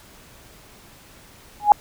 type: tone with exponential growth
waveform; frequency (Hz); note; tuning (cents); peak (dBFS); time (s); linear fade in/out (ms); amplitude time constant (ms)
sine; 830.6; G#5; 0; -3; 1.6-1.72; 1; 26
effects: pink hiss -48 dBFS RMS until 1.8 s